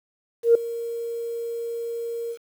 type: tone with ADSR envelope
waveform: sine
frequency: 465.8 Hz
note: A#4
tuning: 1 cent flat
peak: -9 dBFS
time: 0.43-2.38 s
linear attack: 120 ms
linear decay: 4 ms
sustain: -18 dB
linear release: 72 ms
effects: tanh soft clip ceiling -5 dBFS + 8-bit